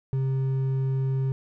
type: tone with hard clipping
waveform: triangle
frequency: 133.2 Hz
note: C3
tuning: 31 cents sharp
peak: -24 dBFS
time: 0.13-1.32 s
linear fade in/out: 0 ms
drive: 8 dB
effects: none